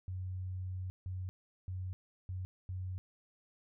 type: tone bursts at uneven times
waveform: sine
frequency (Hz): 92.5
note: F#2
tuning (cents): 0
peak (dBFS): -37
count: 5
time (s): 0.08-0.9 / 1.06-1.29 / 1.68-1.93 / 2.29-2.45 / 2.69-2.98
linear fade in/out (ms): 0
effects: none